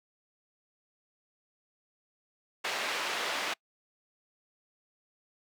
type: low-pass noise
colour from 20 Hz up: white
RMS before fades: -33 dBFS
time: 2.64-3.54 s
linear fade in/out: 10 ms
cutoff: 3000 Hz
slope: 12 dB/octave
effects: noise-tail reverb RT60 0.1 s tail -26 dB re dry + high-pass 400 Hz 12 dB/octave